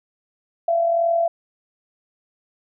sine tone with amplitude modulation, 675 Hz, E5, 41 cents sharp, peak -14 dBFS, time 0.68-1.28 s, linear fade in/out 5 ms, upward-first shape sine, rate 42 Hz, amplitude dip 45%, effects none

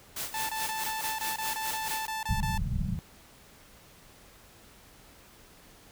white noise with tremolo, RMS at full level -34 dBFS, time 0.16-2.07 s, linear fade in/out 5 ms, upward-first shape sine, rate 4.7 Hz, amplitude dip 75%
sawtooth tone bursts, 880 Hz, A5, in tune, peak -28 dBFS, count 13, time 0.34-2.578 s, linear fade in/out 2 ms, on 150 ms, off 24 ms
pink low-pass noise, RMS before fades -30 dBFS, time 2.29-2.99 s, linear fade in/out 0 ms, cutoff 210 Hz, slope 96 dB/octave
effects pink hiss -55 dBFS RMS until 5.91 s

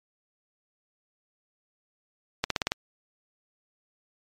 accelerating click train, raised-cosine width 0.2 ms, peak -7 dBFS, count 6, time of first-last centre 2.44-2.719 s, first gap 63 ms, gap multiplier 0.94, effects MP3 96 kbps

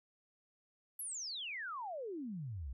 sine exponential sweep, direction down, 11840 to 58.27 Hz, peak -40 dBFS, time 0.99-2.73 s, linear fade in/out 5 ms, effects none

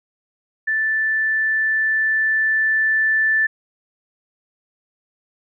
sine tone with level ramp, 1760 Hz, A6, in tune, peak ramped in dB -17 to -14 dBFS, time 0.67-3.47 s, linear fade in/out 10 ms, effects none

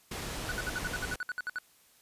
pink low-pass noise, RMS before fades -38 dBFS, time 0.11-1.16 s, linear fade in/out 5 ms, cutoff 11000 Hz, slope 12 dB/octave
triangle tone bursts, 1480 Hz, F#6, in tune, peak -30 dBFS, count 13, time 0.49-1.585 s, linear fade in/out 0 ms, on 27 ms, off 62 ms
effects white hiss -63 dBFS RMS until 2.01 s + resampled to 32000 Hz

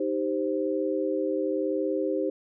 sine chord, C minor, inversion first, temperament equal, 311.1 / 392 / 523.3 Hz, Eb4 / G4 / C5, 0 / 0 / 0 cents, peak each -29 dBFS, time 0-2.3 s, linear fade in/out 5 ms, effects none

